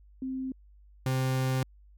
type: tone pair in turn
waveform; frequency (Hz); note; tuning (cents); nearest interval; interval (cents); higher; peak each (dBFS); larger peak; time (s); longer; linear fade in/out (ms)
sine / 40% pulse; 261.8 / 130.53; C4 / C3; +1 / -4; octave; 1205; first; -31 / -25; second; 0.22-0.52 / 1.06-1.63; second; 2
effects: added 50 Hz sine -53 dBFS peak until 1.97 s